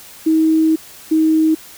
sine tone pair in turn, 318.1 / 316.3 Hz, D#4 / D#4, +38 / +29 cents, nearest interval unison, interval 9 cents, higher first, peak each -10 dBFS, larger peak neither, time 0.26-0.76 / 1.11-1.55 s, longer first, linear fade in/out 10 ms, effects white hiss -39 dBFS RMS until 1.77 s

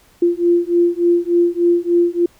sine beating tone pair, 344.5 / 347.9 Hz, F4 / F4, -24 / -7 cents, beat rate 3.4 Hz, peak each -15 dBFS, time 0.22-2.26 s, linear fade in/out 5 ms, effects pink hiss -52 dBFS RMS until 2.39 s

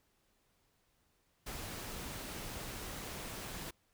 pink noise, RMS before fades -44 dBFS, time 1.46-3.71 s, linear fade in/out 10 ms, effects pink hiss -75 dBFS RMS until 3.93 s

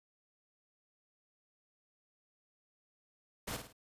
pink noise with echo, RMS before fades -40 dBFS, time 3.47-3.57 s, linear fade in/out 10 ms, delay 53 ms, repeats 3, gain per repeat -7 dB, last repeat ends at 3.729 s, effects resampled to 32000 Hz

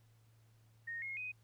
sine tone with pitch steps, 1853 / 2153 / 2502 Hz, A#6 / C7 / D#7, -11 / +49 / +9 cents, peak -40 dBFS, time 0.87-1.32 s, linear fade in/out 10 ms, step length 150 ms, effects added 112 Hz sine -64 dBFS peak until 1.43 s + pink hiss -75 dBFS RMS until 1.43 s

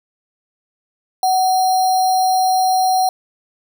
sine tone with sample-and-hold, 746 Hz, F#5, 14 cents sharp, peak -12 dBFS, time 1.23-3.09 s, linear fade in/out 2 ms, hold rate 4900 Hz, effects none

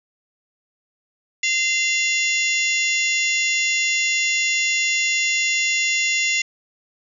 harmonic tone, 691 Hz, F5, 19 cents flat, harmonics 3 / 4 / 5 / 6 / 7 / 8 / 9 / 10, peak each -21 / -23 / -29 / -34 / -34 / -31 / -34 / -26 dBFS, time 1.43-6.42 s, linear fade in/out 5 ms, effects none

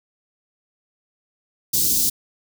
white band-stop noise, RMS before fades -19 dBFS, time 1.73-2.1 s, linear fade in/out 10 ms, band 340 to 4400 Hz, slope 24 dB/octave, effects none

